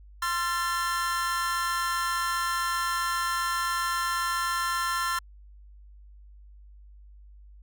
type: chord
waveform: 45% pulse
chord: F major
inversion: second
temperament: equal with one note detuned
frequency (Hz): 1046.5 / 1361.9 / 1760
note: C6 / F6 / A6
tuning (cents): 0 / -44 / 0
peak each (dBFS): -30 / -30 / -32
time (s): 0.22-5.19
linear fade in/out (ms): 5
effects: added 50 Hz sine -47 dBFS peak until 7.62 s